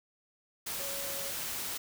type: tone in noise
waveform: sine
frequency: 554.4 Hz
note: C#5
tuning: in tune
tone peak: -43 dBFS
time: 0.79-1.31 s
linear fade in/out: 10 ms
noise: white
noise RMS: -37 dBFS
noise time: 0.66-1.78 s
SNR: -9 dB
effects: none